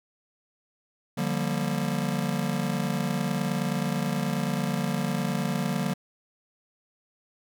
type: chord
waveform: square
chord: G minor seventh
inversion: second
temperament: just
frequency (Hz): 147 / 176.4 / 196 / 235.2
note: D3 / F3 / G3 / Bb3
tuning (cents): +2 / +18 / 0 / +16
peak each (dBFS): -32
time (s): 1.17-5.94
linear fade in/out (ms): 10
effects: none

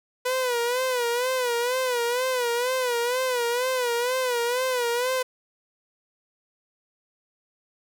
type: tone with vibrato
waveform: sawtooth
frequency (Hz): 493.9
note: B4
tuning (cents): 0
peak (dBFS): -19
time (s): 0.25-5.23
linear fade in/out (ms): 10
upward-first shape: sine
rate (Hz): 2.1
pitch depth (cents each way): 87
effects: none

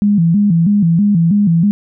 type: tone with vibrato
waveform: sine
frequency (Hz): 185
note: F#3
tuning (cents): 0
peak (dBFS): -8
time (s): 0.02-1.71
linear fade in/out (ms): 0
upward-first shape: square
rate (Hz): 3.1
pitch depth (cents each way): 180
effects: none

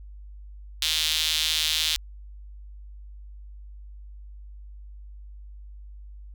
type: tone with high-pass filter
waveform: sawtooth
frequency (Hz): 156.6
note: D#3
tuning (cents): +11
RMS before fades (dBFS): -25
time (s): 0.82-1.96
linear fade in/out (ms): 0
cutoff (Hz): 3500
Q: 3
effects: added 50 Hz sine -40 dBFS peak until 6.34 s

